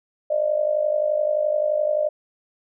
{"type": "tone with amplitude modulation", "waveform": "sine", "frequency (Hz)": 605, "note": "D#5", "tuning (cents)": -49, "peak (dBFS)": -15, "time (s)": [0.3, 2.09], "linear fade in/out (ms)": 10, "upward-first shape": "sine", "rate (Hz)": 51.6, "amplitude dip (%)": 75, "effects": []}